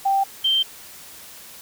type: tone pair in turn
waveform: sine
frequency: 784 / 3136 Hz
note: G5 / G7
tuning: 0 / 0 cents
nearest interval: 2 octaves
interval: 2400 cents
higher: second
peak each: -16 dBFS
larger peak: neither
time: 0.05-0.24 / 0.44-0.63 s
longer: neither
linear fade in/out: 10 ms
effects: white hiss -42 dBFS RMS until 1.61 s